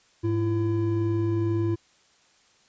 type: tone pair together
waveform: triangle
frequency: 104.87 / 336.8 Hz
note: G#2 / E4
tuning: +17 / +37 cents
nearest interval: octave + minor sixth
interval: 2020 cents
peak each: -23 dBFS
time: 0.23-1.76 s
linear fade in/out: 20 ms
effects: white hiss -61 dBFS RMS until 2.68 s + resampled to 16000 Hz